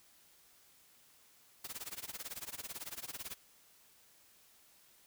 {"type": "noise with tremolo", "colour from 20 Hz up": "white", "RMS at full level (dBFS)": -42, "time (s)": [1.64, 3.35], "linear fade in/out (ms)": 5, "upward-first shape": "sine", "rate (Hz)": 18, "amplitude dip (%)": 95, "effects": ["white hiss -65 dBFS RMS until 5.06 s"]}